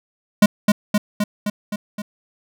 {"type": "tone with echo", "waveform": "square", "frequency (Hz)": 207.7, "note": "G#3", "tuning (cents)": 0, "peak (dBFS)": -8, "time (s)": [0.42, 0.46], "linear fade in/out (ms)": 5, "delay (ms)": 260, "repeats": 6, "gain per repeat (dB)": -3, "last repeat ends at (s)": 2.02, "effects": []}